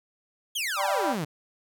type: exponential sweep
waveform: sawtooth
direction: down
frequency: 3413 to 139.1 Hz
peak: -24 dBFS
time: 0.55-1.25 s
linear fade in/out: 10 ms
type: harmonic tone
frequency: 196 Hz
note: G3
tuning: in tune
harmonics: 3 / 4 / 5 / 6 / 7 / 8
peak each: -30 / -29 / -31 / -39 / -39 / -39 dBFS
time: 0.76-1.16 s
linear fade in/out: 50 ms
effects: none